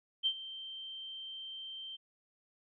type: tone with ADSR envelope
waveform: sine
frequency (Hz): 3132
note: G7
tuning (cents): -2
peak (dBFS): -26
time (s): 0.23-1.97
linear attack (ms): 31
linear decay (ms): 69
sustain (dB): -16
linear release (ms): 19
effects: none